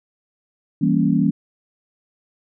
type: chord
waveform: sine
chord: E diminished seventh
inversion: none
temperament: equal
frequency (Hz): 164.81 / 196 / 233.1 / 277.2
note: E3 / G3 / Bb3 / Db4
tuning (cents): 0 / 0 / 0 / 0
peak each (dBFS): -20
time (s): 0.81-1.31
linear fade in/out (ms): 10
effects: none